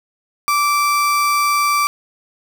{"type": "tone", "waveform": "35% pulse", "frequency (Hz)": 1167, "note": "D6", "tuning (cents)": -11, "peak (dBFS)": -12, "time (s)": [0.48, 1.87], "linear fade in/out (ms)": 0, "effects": []}